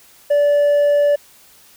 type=tone with hard clipping; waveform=sine; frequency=580 Hz; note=D5; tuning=22 cents flat; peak=-12 dBFS; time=0.3-1.16 s; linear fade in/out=10 ms; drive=2 dB; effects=white hiss -48 dBFS RMS until 1.76 s